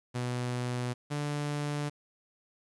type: tone pair in turn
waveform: sawtooth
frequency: 123.47 / 146.55 Hz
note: B2 / D3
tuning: 0 / -3 cents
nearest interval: minor third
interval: 297 cents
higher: second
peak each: -27 dBFS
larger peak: neither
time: 0.14-0.94 / 1.1-1.9 s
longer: neither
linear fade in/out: 20 ms
effects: resampled to 24000 Hz + 10-bit